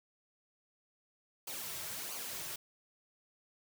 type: noise with flanger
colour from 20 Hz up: white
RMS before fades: -42 dBFS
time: 1.47-2.56 s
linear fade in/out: 5 ms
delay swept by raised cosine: 0.54 to 4.14 ms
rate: 1.5 Hz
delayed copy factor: -0.65
effects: none